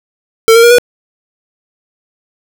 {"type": "tone with pitch steps", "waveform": "square", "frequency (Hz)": [450.8, 462.4, 474.3, 486.5], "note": ["A4", "A#4", "A#4", "B4"], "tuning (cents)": [42, -14, 30, -26], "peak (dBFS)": -3, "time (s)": [0.48, 0.784], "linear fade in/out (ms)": 0, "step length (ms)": 76, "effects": []}